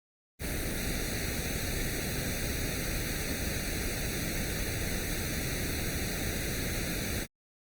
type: noise with comb filter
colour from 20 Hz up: pink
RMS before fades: -33 dBFS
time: 0.39-7.27 s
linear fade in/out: 50 ms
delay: 0.48 ms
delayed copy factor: +0.95
effects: Opus 32 kbps